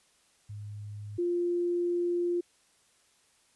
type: tone pair in turn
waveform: sine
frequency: 103.83 / 349.2 Hz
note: G#2 / F4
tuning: 0 / 0 cents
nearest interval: octave + major sixth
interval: 2100 cents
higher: second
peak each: -38 / -26 dBFS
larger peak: second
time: 0.49-1.18 / 1.18-2.41 s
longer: second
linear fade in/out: 10 ms
effects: white hiss -66 dBFS RMS until 3.55 s + resampled to 24000 Hz